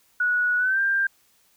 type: tone with pitch glide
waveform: sine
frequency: 1465 to 1588.4 Hz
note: F#6 to G6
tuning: -18 to +22 cents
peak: -19 dBFS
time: 0.2-1.07 s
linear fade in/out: 5 ms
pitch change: +140 cents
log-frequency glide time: 0.58-0.8 s
effects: white hiss -62 dBFS RMS until 1.56 s